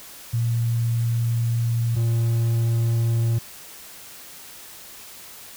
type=tone pair in turn; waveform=sine / triangle; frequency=116.54 / 115.6 Hz; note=A#2 / A#2; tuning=0 / -14 cents; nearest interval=unison; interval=14 cents; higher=first; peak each=-19 / -16 dBFS; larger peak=second; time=0.33-1.96 / 1.96-3.39 s; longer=first; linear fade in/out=10 ms; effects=white hiss -42 dBFS RMS until 5.56 s